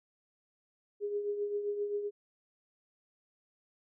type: tone with tremolo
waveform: sine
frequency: 410.9 Hz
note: G#4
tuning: 18 cents flat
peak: -29 dBFS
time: 1-2.11 s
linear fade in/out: 50 ms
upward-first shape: triangle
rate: 7.6 Hz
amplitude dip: 60%
effects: none